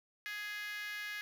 5% pulse tone with high-pass filter, 416.6 Hz, G#4, 5 cents sharp, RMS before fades -42 dBFS, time 0.26-1.21 s, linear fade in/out 0 ms, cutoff 1800 Hz, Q 7.1, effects none

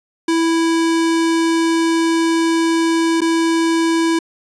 square tone with dropouts, 329.6 Hz, E4, in tune, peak -14 dBFS, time 0.28-4.19 s, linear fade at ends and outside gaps 5 ms, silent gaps 3.207-3.216 s, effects resampled to 22050 Hz

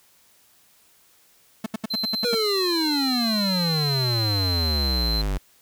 45% pulse tone bursts, 219 Hz, A3, 8 cents flat, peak -24 dBFS, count 8, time 1.64-2.348 s, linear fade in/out 5 ms, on 22 ms, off 76 ms
triangle tone, 4100 Hz, C8, 36 cents flat, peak -23 dBFS, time 1.9-5.22 s, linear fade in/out 10 ms
square exponential sweep, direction down, 493.9 to 46.25 Hz, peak -23 dBFS, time 2.24-5.38 s, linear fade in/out 10 ms
effects white hiss -58 dBFS RMS until 5.61 s

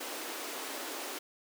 pink high-pass noise, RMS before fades -40 dBFS, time 0-1.19 s, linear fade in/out 10 ms, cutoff 270 Hz, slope 48 dB/octave, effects none

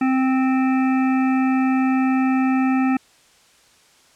harmonic tone, 261.6 Hz, C4, in tune, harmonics 1 / 3 / 5 / 7 / 9 / 10, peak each -16 / -26 / -30 / -33 / -35 / -36 dBFS, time 0.01-2.97 s, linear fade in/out 5 ms, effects white hiss -54 dBFS RMS until 4.15 s + low-pass 8000 Hz 12 dB/octave

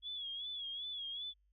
sine tone with vibrato, 3358 Hz, G#7, 18 cents sharp, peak -40 dBFS, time 0.02-1.34 s, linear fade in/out 50 ms, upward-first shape sine, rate 2.6 Hz, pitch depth 74 cents each way, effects added 50 Hz sine -70 dBFS peak until 1.52 s

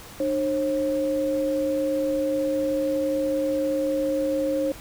sine tone pair together, 301.8 / 539 Hz, D4 / C#5, +47 / -49 cents, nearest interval minor seventh, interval 1004 cents, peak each -26 / -23 dBFS, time 0.2-4.72 s, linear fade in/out 2 ms, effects pink hiss -43 dBFS RMS until 4.8 s

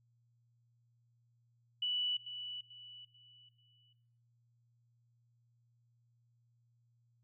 sine tone with echo, 2960 Hz, F#7, in tune, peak -32 dBFS, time 1.82-2.17 s, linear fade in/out 5 ms, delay 440 ms, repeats 4, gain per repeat -9 dB, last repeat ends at 3.93 s, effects noise-tail reverb RT60 0.6 s tail -17 dB re dry + added 118 Hz sine -70 dBFS peak until 7.23 s

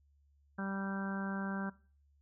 harmonic tone, 195.2 Hz, G3, 7 cents flat, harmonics 1 / 2 / 3 / 4 / 5 / 6 / 7 / 8, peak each -37 / -49 / -48 / -49 / -49 / -51 / -47 / -44 dBFS, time 0.58-1.7 s, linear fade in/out 10 ms, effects noise-tail reverb RT60 0.4 s tail -20 dB re dry + added 71 Hz sine -66 dBFS peak until 2.21 s

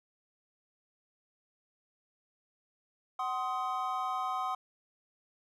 triangle chord, C diminished, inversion second, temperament just, 753.5 / 1046.5 / 1255.8 Hz, Gb5 / C6 / Eb6, +31 / 0 / +16 cents, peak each -34 dBFS, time 3.19-4.55 s, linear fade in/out 5 ms, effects none

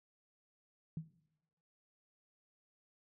sine tone with exponential decay, 159 Hz, D#3, 38 cents sharp, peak -35 dBFS, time 0.97-1.11 s, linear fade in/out 2 ms, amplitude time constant 30 ms, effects noise-tail reverb RT60 0.9 s tail -18 dB re dry

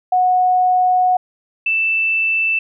sine tone pair in turn, 733 / 2652 Hz, F#5 / E7, -16 / +10 cents, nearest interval octave + minor seventh, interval 2226 cents, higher second, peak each -11 / -14 dBFS, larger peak first, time 0.12-1.17 / 1.66-2.59 s, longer first, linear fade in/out 5 ms, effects none

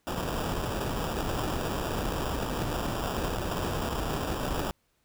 pink noise with sample-and-hold, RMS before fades -31 dBFS, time 0.07-4.71 s, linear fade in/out 0 ms, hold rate 2100 Hz, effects pink hiss -72 dBFS RMS until 5.04 s

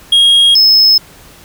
triangle tone pair in turn, 3270 / 5191 Hz, G#7 / E8, -28 / -27 cents, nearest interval minor sixth, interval 801 cents, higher second, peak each -3 dBFS, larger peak neither, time 0.12-0.55 / 0.55-0.98 s, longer neither, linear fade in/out 5 ms, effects pink hiss -39 dBFS RMS until 1.44 s

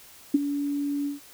sine tone with ADSR envelope, 285.8 Hz, D4, 47 cents flat, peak -13 dBFS, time 0.34-1.2 s, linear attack 7 ms, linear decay 24 ms, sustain -12 dB, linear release 140 ms, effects white hiss -50 dBFS RMS until 1.33 s

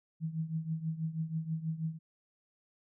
sine tone with tremolo, 160.6 Hz, E3, 45 cents flat, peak -29 dBFS, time 0.2-1.99 s, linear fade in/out 50 ms, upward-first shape triangle, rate 6.2 Hz, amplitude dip 85%, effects none

